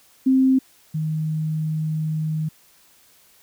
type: tone pair in turn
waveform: sine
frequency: 262.8 / 156.26 Hz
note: C4 / D#3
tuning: +8 / +8 cents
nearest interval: major sixth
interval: 900 cents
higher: first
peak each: -13 / -21 dBFS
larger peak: first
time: 0.26-0.59 / 0.94-2.49 s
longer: second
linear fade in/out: 10 ms
effects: white hiss -55 dBFS RMS until 3.42 s